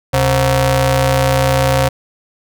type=ring-modulated tone; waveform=sawtooth; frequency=200.6 Hz; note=G3; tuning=40 cents sharp; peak=-4 dBFS; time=0.13-1.89 s; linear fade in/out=10 ms; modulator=331 Hz; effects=none